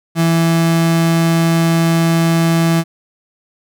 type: tone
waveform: 35% pulse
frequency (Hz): 165.7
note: E3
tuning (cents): +9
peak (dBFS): -9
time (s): 0.15-2.84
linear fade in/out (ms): 50
effects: none